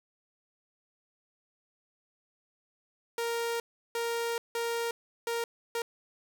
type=tone bursts at uneven times; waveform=sawtooth; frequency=466.2 Hz; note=A#4; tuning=in tune; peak=-26 dBFS; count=5; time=3.18-3.6 / 3.95-4.38 / 4.55-4.91 / 5.27-5.44 / 5.75-5.82 s; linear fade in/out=2 ms; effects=none